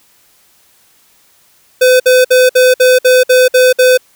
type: tone bursts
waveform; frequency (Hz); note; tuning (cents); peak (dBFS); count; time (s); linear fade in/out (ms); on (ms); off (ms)
square; 507; B4; +45; -5; 9; 1.81-3.976; 10; 190; 57
effects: white hiss -50 dBFS RMS until 4.15 s